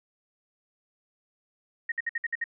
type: tone bursts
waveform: sine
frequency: 1864.7 Hz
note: A#6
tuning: in tune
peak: -26 dBFS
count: 7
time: 1.89-2.441 s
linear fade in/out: 5 ms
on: 29 ms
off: 58 ms
effects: none